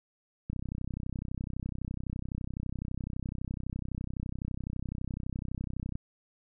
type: click train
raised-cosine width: 5 ms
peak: -23 dBFS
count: 175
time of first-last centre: 0.5-5.955 s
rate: 31.9 Hz
effects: none

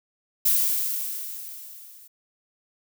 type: noise with level ramp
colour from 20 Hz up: violet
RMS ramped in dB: -19 to -49 dBFS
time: 0.45-2.08 s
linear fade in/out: 10 ms
effects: none

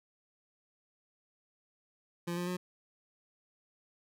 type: tone with pitch steps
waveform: 25% pulse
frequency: 172.6 / 176.43 / 180.35 Hz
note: F3 / F3 / F#3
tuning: -20 / +18 / -44 cents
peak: -30 dBFS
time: 2.27-2.57 s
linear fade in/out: 10 ms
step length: 100 ms
effects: none

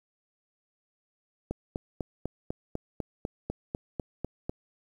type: click train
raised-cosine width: 2 ms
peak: -18 dBFS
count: 13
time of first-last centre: 1.51-4.495 s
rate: 4.02 Hz
effects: 9-bit

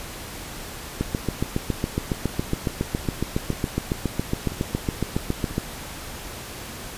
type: two click trains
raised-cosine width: 3 ms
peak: -21 / -9 dBFS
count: 4 / 34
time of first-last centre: 2.54-5.51 / 1.01-5.581 s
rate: 1.01 / 7.22 Hz
effects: pink hiss -36 dBFS RMS until 6.97 s + resampled to 32000 Hz

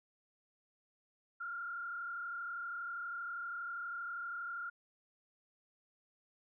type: tone with frequency modulation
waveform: sine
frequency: 1396.9 Hz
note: F6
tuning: in tune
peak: -39 dBFS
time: 1.4-4.7 s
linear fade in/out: 10 ms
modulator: 32.5 Hz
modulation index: 1.1
effects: none

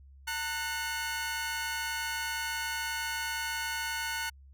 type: tone cluster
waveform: sawtooth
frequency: 905 / 1478 / 2164 Hz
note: A5 / F#6 / C#7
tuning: +48 / -2 / -42 cents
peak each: -34 / -31 / -36 dBFS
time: 0.27-4.3 s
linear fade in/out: 10 ms
effects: added 68 Hz sine -51 dBFS peak until 4.53 s

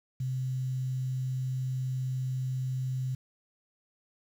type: tone with quantisation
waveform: sine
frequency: 129.6 Hz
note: C3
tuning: 16 cents flat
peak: -29 dBFS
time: 0.2-3.15 s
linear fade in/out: 5 ms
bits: 9
effects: none

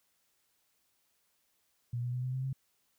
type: tone with pitch steps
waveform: sine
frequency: 120.2 / 122.73 / 125.3 / 127.94 / 130.63 / 133.37 Hz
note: B2 / B2 / B2 / C3 / C3 / C3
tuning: -46 / -10 / +25 / -38 / -2 / +34 cents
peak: -32 dBFS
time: 1.93-2.53 s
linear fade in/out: 5 ms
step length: 100 ms
effects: white hiss -75 dBFS RMS until 2.98 s

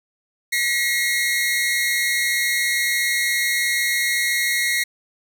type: tone pair together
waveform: sawtooth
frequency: 1920.2 / 2146 Hz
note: B6 / C7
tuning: -49 / +43 cents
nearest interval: major second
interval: 192 cents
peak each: -18 dBFS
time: 0.52-4.84 s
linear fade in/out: 10 ms
effects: none

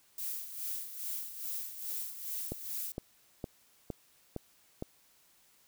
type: noise with tremolo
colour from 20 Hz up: violet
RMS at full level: -37 dBFS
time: 0.18-2.92 s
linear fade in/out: 2 ms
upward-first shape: sine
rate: 2.4 Hz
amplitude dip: 65%
type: click train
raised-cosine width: 2 ms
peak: -23 dBFS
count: 6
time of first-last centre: 2.52-4.824 s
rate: 2.17 Hz
effects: white hiss -66 dBFS RMS until 5.67 s

